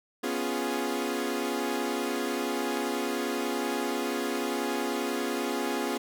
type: chord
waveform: sawtooth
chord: C# dominant seventh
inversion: third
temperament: equal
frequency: 246.9 / 277.2 / 349.2 / 415.3 Hz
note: B3 / C#4 / E#4 / G#4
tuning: 0 / 0 / 0 / 0 cents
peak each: -30 dBFS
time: 0.23-5.98 s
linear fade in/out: 10 ms
effects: none